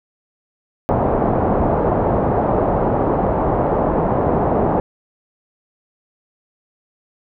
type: low-pass noise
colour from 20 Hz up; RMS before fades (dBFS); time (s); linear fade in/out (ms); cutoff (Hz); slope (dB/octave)
white; -17; 0.89-4.8; 0; 830; 24
effects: none